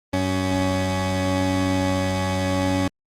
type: tone pair together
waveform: 20% pulse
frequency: 93.6 / 280 Hz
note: F#2 / C#4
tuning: +20 / +18 cents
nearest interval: octave + perfect fifth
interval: 1898 cents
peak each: -18 dBFS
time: 0.13-2.88 s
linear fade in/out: 5 ms
effects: low-pass 9000 Hz 12 dB/octave + Opus 32 kbps